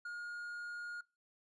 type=tone; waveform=triangle; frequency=1428 Hz; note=F6; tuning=38 cents sharp; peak=-39 dBFS; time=0.05-1.01 s; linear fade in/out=5 ms; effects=noise-tail reverb RT60 0.3 s tail -25 dB re dry + resampled to 24000 Hz